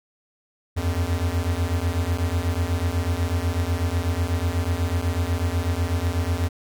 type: beating tone pair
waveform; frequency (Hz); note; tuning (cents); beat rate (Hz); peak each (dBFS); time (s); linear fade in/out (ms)
square; 82.41 / 90.51; E2 / F#2; 0 / -38; 8.1; -25; 0.76-6.49; 20
effects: none